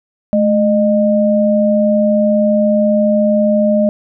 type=tone pair together; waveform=sine; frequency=214.5 / 611 Hz; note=A3 / D#5; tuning=-44 / -32 cents; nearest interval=octave + tritone; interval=1812 cents; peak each=-12 / -12 dBFS; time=0.33-3.89 s; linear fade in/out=0 ms; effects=none